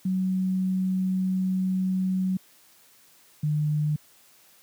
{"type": "tone pair in turn", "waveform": "sine", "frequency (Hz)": [187, 150.62], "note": ["F#3", "D3"], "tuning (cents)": [19, 44], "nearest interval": "major third", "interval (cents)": 375, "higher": "first", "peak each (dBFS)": [-22, -21], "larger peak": "second", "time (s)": [[0.05, 2.37], [3.43, 3.96]], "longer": "first", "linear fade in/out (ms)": 5, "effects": ["white hiss -57 dBFS RMS until 4.62 s", "high-pass 100 Hz 12 dB/octave"]}